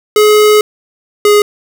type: tone pair in turn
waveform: square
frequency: 423.3 / 415.3 Hz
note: G#4 / G#4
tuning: +33 / 0 cents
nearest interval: unison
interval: 33 cents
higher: first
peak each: -5 dBFS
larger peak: neither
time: 0.16-0.61 / 1.25-1.42 s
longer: first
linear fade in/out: 2 ms
effects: none